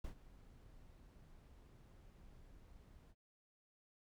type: noise with ADSR envelope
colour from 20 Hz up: brown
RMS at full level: -45 dBFS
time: 0.04-3.15 s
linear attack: 6 ms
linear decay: 91 ms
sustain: -16 dB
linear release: 54 ms
effects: none